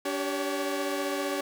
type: tone cluster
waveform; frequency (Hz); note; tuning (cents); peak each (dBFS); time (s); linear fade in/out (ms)
sawtooth; 288.1 / 387.4 / 561; D4 / G4 / C#5; -33 / -20 / +21; -29; 0.05-1.41; 5
effects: none